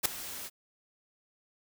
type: noise with ADSR envelope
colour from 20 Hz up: white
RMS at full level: -23 dBFS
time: 0.03-0.5 s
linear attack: 26 ms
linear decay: 3 ms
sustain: -18 dB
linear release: 37 ms
effects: none